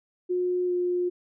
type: tone with pitch glide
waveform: sine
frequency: 360.3 to 356.4 Hz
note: F#4 to F4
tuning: -46 to +35 cents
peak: -23 dBFS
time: 0.29-1.1 s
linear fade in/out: 20 ms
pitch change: -19 cents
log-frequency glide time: 0.66-0.72 s
effects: none